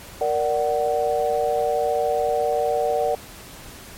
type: chord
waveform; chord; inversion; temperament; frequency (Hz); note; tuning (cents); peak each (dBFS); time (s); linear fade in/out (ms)
sine; Bb augmented; none; equal with one note detuned; 466.2 / 587.3 / 748.2; Bb4 / D5 / F#5; 0 / 0 / +19; -23; 0.21-3.15; 2
effects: pink hiss -41 dBFS RMS until 3.97 s + MP3 64 kbps